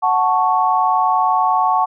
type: chord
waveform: sine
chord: F# minor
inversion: none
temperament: equal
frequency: 740 / 880 / 1108.7 Hz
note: F#5 / A5 / C#6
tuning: 0 / 0 / 0 cents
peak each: -17 dBFS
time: 0.02-1.86 s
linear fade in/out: 20 ms
effects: none